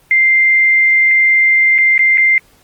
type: tone with dropouts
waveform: sine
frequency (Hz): 2093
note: C7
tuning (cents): 0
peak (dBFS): -7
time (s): 0.11-2.38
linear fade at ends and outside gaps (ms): 1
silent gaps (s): 1.781-1.785 / 1.979-1.992 / 2.174-2.18
effects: pink hiss -50 dBFS RMS until 2.63 s + Opus 24 kbps